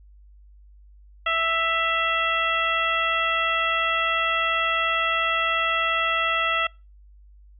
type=harmonic tone with a mistuned harmonic; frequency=659.3 Hz; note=E5; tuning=in tune; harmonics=1 / 2 / 3 / 4 / 5; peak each=-30 / -24 / -27 / -27 / -30 dBFS; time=1.26-6.67 s; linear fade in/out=5 ms; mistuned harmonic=4; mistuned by=+38 cents; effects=noise-tail reverb RT60 0.3 s tail -26 dB re dry + added 50 Hz sine -47 dBFS peak until 7.59 s